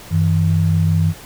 sine tone pair together, 95.3 / 161.16 Hz, G2 / E3, -48 / -39 cents, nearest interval major sixth, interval 909 cents, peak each -15 dBFS, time 0.1-1.14 s, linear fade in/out 50 ms, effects pink hiss -38 dBFS RMS until 1.25 s

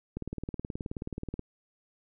click train, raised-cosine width 3 ms, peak -22 dBFS, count 24, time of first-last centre 0.17-1.393 s, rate 18.8 Hz, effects none

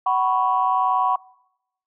sine chord, F# suspended fourth, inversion none, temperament equal with one note detuned, 750.3 / 987.8 / 1108.7 Hz, F#5 / B5 / C#6, +24 / 0 / 0 cents, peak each -21 dBFS, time 0.06-1.16 s, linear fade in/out 5 ms, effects noise-tail reverb RT60 0.8 s tail -23 dB re dry + tanh soft clip ceiling -7 dBFS

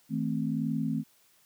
sine chord, A diminished, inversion second, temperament equal with one note detuned, 159.48 / 220 / 261.6 Hz, Eb3 / A3 / C4, +43 / 0 / 0 cents, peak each -32 / -31 / -32 dBFS, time 0.09-1.04 s, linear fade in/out 50 ms, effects white hiss -64 dBFS RMS until 1.45 s + high-pass 60 Hz 12 dB/octave

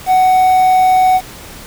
triangle tone with quantisation, 745 Hz, F#5, 12 cents sharp, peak -5 dBFS, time 0.06-1.21 s, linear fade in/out 50 ms, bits 5, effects pink hiss -33 dBFS RMS until 1.66 s

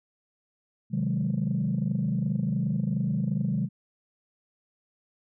sine chord, Ab dominant seventh, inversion first, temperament equal, 130.81 / 155.56 / 185 / 207.7 Hz, C3 / Eb3 / Gb3 / Ab3, 0 / 0 / 0 / 0 cents, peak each -29 dBFS, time 0.9-3.69 s, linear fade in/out 50 ms, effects tanh soft clip ceiling -18 dBFS

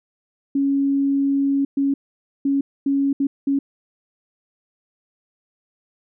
sine tone bursts at uneven times, 277.2 Hz, C#4, in tune, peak -16 dBFS, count 6, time 0.55-1.65 / 1.77-1.94 / 2.45-2.61 / 2.86-3.13 / 3.2-3.27 / 3.47-3.59 s, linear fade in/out 5 ms, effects none

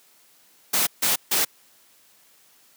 white noise bursts, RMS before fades -21 dBFS, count 3, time 0.73-1.45 s, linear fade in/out 10 ms, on 140 ms, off 150 ms, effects white hiss -57 dBFS RMS until 2.76 s + high-pass 150 Hz 12 dB/octave

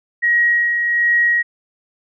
sine tone with tremolo, 1896 Hz, A#6, 29 cents sharp, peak -11 dBFS, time 0.22-1.43 s, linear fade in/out 20 ms, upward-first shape sine, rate 1.3 Hz, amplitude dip 40%, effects none

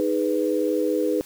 sine chord, G# minor, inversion second, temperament equal with one note detuned, 311.1 / 415.3 / 496.2 Hz, D#4 / G#4 / B4, 0 / 0 / +8 cents, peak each -24 / -25 / -24 dBFS, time 0-1.21 s, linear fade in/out 0 ms, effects white hiss -46 dBFS RMS until 1.25 s

